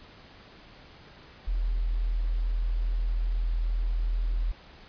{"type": "tone", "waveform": "sine", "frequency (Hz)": 41.2, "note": "E1", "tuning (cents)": 0, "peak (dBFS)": -24, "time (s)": [1.47, 4.52], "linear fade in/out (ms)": 10, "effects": ["pink hiss -51 dBFS RMS until 4.88 s", "resampled to 11025 Hz"]}